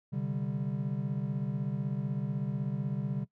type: chord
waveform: triangle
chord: C suspended second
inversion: none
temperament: equal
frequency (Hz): 130.81 / 146.83 / 196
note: C3 / D3 / G3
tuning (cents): 0 / 0 / 0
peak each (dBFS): -33 / -32 / -34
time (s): 0.12-3.25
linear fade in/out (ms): 20
effects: noise-tail reverb RT60 0.1 s tail -19 dB re dry